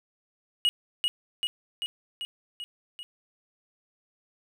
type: tone with echo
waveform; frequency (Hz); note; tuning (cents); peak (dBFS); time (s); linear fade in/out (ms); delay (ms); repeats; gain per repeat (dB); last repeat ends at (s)
triangle; 2894; F#7; -39; -18; 0.65-0.69; 0; 390; 6; -3; 3.03
effects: none

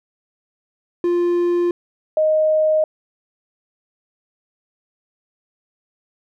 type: tone pair in turn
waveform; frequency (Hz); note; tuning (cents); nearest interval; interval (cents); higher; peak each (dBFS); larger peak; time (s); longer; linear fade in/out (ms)
triangle / sine; 349.2 / 622.2; F4 / D#5; 0 / 0; minor seventh; 1000; second; -13; neither; 1.04-1.71 / 2.17-2.84; neither; 2
effects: none

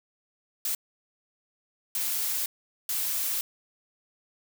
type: noise bursts at uneven times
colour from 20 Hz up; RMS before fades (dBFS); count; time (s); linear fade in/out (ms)
blue; -29; 3; 0.65-0.75 / 1.95-2.46 / 2.89-3.41; 2
effects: none

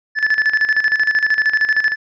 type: tone with tremolo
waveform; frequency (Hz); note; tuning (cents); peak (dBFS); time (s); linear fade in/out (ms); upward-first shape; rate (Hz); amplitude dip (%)
triangle; 1738; A6; -22; -9; 0.15-1.96; 50; square; 13; 70
effects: resampled to 16000 Hz

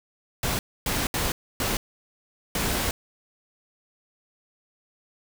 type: noise bursts at uneven times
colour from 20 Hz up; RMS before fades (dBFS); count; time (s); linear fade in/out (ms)
pink; -26; 5; 0.43-0.59 / 0.86-1.07 / 1.14-1.32 / 1.6-1.77 / 2.55-2.91; 2
effects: none

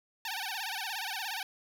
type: tone with vibrato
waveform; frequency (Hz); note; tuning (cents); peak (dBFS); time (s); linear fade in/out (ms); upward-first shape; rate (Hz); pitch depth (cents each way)
10% pulse; 830.6; G#5; 0; -26; 0.25-1.43; 2; sine; 17; 190
effects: none

